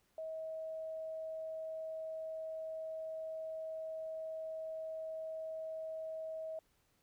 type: tone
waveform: sine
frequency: 639 Hz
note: D#5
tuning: 46 cents sharp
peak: -40 dBFS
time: 0.18-6.59 s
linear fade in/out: 2 ms
effects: pink hiss -75 dBFS RMS until 7.02 s